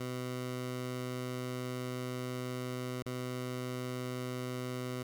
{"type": "tone with dropouts", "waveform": "15% pulse", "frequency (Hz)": 125.9, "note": "B2", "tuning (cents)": 34, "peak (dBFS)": -30, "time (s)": [0, 5.03], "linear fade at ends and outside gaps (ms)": 5, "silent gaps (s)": [3.025, 3.059], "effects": []}